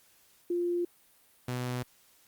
sine / sawtooth tone pair in turn, 349.2 / 124.61 Hz, F4 / B2, 0 / +16 cents, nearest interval octave + tritone, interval 1784 cents, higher first, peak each -27 dBFS, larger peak neither, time 0.5-0.85 / 1.48-1.83 s, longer neither, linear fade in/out 5 ms, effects white hiss -63 dBFS RMS until 2.27 s + Opus 48 kbps

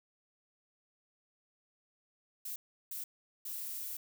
violet noise bursts at uneven times, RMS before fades -41 dBFS, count 3, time 2.45-2.56 / 2.91-3.04 / 3.45-3.97 s, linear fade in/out 5 ms, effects none

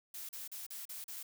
blue noise bursts, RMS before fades -45 dBFS, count 6, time 0.14-1.23 s, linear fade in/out 5 ms, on 150 ms, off 38 ms, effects none

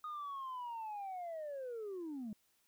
sine linear sweep, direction down, 1244.5 to 201.6 Hz, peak -39 dBFS, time 0.04-2.33 s, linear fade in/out 2 ms, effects tanh soft clip ceiling -39 dBFS + white hiss -75 dBFS RMS until 2.67 s

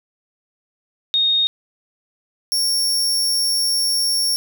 sine / sawtooth tone pair in turn, 3711 / 5497 Hz, A#7 / F8, -9 / -28 cents, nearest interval perfect fifth, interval 681 cents, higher second, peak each -14 dBFS, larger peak neither, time 1.14-1.47 / 2.52-4.36 s, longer second, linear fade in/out 0 ms, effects none

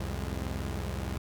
sawtooth tone cluster, 65.3 / 86.7 / 107.9 / 204.9 Hz, C2 / F2 / A2 / G#3, -3 / -12 / -33 / -23 cents, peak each -31 / -33 / -38 / -39 dBFS, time 0-1.18 s, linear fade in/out 5 ms, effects none

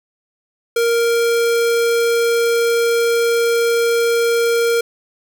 square tone, 466.5 Hz, A#4, 1 cent sharp, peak -14 dBFS, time 0.76-4.81 s, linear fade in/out 5 ms, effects none

